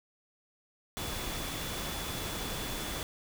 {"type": "tone in noise", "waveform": "sine", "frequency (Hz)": 3446, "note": "A7", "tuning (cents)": -37, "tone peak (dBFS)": -45, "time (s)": [0.97, 3.03], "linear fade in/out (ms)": 0, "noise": "pink", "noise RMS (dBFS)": -37, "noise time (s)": [0.97, 3.03], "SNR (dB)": -11, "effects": []}